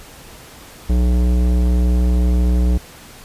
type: tone with tanh clipping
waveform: sine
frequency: 60.8 Hz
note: B1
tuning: 26 cents flat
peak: -14 dBFS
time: 0.89-2.78 s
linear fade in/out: 10 ms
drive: 16 dB
effects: pink hiss -40 dBFS RMS until 3.24 s + resampled to 32000 Hz